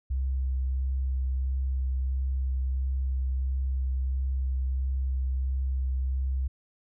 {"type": "tone with vibrato", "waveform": "sine", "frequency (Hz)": 65.41, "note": "C2", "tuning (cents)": 0, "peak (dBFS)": -25, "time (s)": [0.1, 6.48], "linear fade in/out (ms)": 10, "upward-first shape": "sine", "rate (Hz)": 1.5, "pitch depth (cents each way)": 13, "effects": []}